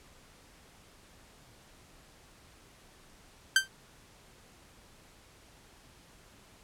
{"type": "tone with exponential decay", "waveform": "sawtooth", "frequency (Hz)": 1561, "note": "G6", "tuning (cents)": -8, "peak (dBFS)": -13, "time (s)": [3.56, 3.68], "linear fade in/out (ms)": 2, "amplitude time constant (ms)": 25, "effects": ["pink hiss -58 dBFS RMS until 6.63 s", "low-pass 11000 Hz 12 dB/octave"]}